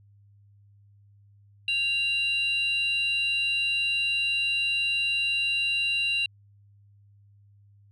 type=tone pair together; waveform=sine; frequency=2780 / 3946 Hz; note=F7 / B7; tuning=-9 / -2 cents; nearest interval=tritone; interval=607 cents; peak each=-23 / -30 dBFS; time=1.68-6.26 s; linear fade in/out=2 ms; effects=tanh soft clip ceiling -18 dBFS + added 101 Hz sine -54 dBFS peak until 7.91 s